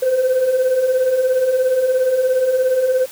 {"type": "beating tone pair", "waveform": "sine", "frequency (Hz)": [499.5, 516.5], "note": ["B4", "C5"], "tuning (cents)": [20, -22], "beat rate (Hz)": 17, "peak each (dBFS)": [-19, -12], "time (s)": [0.02, 3.06], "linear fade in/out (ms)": 10, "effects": ["tanh soft clip ceiling -11 dBFS", "white hiss -38 dBFS RMS until 3.11 s"]}